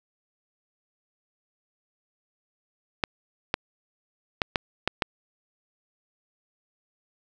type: clicks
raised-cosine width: 0.3 ms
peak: -6 dBFS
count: 6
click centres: 3.038 / 3.541 / 4.418 / 4.558 / 4.876 / 5.022 s
effects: none